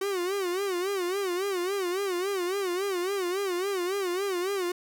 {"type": "tone with vibrato", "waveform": "45% pulse", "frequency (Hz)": 375.7, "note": "F#4", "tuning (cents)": 26, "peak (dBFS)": -27, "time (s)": [0.01, 4.72], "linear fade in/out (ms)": 5, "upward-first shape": "sine", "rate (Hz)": 3.6, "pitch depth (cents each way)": 130, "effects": []}